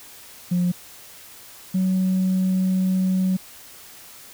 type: tone pair in turn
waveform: sine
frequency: 177.8 / 186.88 Hz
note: F3 / F#3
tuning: +31 / +18 cents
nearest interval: minor second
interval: 87 cents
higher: second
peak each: -16 dBFS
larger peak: neither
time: 0.51-0.72 / 1.74-3.37 s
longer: second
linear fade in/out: 10 ms
effects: tanh soft clip ceiling -15 dBFS + white hiss -44 dBFS RMS until 4.33 s